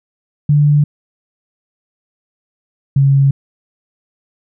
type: tone pair in turn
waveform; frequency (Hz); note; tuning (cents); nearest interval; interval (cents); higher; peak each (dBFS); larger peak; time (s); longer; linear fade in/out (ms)
sine; 146.9 / 137.91; D3 / C#3; +1 / -9; minor second; 110; first; -7; neither; 0.49-0.84 / 2.96-3.31; neither; 5
effects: none